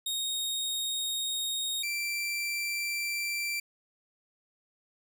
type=tone pair in turn; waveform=sawtooth; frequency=3729 / 2349 Hz; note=A#7 / D7; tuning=0 / 0 cents; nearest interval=minor sixth; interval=800 cents; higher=first; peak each=-27 dBFS; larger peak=neither; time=0.06-1.83 / 1.83-3.6 s; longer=neither; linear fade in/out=5 ms; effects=none